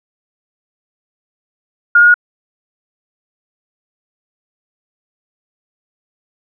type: tone with pitch steps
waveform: sine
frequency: 1421 / 1433.4 / 1445.8 Hz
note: F6 / F6 / F#6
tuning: +30 / +45 / -40 cents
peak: -4 dBFS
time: 1.95-2.142 s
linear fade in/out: 5 ms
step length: 64 ms
effects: none